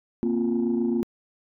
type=chord; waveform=sine; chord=Bb suspended second; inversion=none; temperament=equal with one note detuned; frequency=233.1 / 260.4 / 349.2 Hz; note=Bb3 / C4 / F4; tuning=0 / -8 / 0 cents; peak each=-23 / -27 / -25 dBFS; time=0.23-1.03 s; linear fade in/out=0 ms; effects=tanh soft clip ceiling -16 dBFS